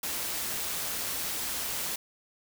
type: noise with amplitude modulation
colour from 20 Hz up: white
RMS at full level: -32 dBFS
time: 0.03-1.96 s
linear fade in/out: 5 ms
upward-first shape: sine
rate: 173 Hz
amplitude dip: 25%
effects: none